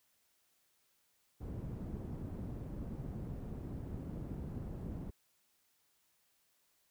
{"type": "low-pass noise", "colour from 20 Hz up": "white", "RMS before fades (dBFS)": -43, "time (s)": [1.4, 5.11], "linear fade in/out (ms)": 20, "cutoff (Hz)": 190, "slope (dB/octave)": 12, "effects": ["white hiss -75 dBFS RMS until 6.9 s"]}